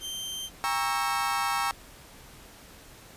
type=tone; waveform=sawtooth; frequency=3136 Hz; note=G7; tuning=in tune; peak=-30 dBFS; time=0-0.5 s; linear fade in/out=50 ms
type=chord; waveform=35% pulse; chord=G diminished seventh; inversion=none; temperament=equal with one note detuned; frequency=803.2 / 932.3 / 1108.7 / 1318.5 Hz; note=G5 / Bb5 / Db6 / Fb6; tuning=+42 / 0 / 0 / 0 cents; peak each=-30 dBFS; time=0.64-1.71 s; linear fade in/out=0 ms
effects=pink hiss -50 dBFS RMS until 3.16 s + resampled to 32000 Hz